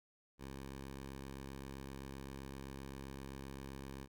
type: tone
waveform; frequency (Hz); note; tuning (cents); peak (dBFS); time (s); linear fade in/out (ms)
10% pulse; 67.7; C#2; -40; -38; 0.38-4.08; 50
effects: none